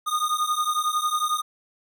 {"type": "beating tone pair", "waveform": "square", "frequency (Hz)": [1223, 1234], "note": ["D#6", "D#6"], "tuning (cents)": [-30, -15], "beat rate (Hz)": 11, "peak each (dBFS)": -26, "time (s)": [0.06, 1.42], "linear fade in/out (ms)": 20, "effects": []}